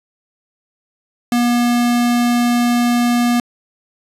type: tone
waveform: square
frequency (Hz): 240.4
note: B3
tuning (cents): -46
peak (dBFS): -13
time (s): 1.32-3.4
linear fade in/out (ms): 2
effects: resampled to 32000 Hz + 8-bit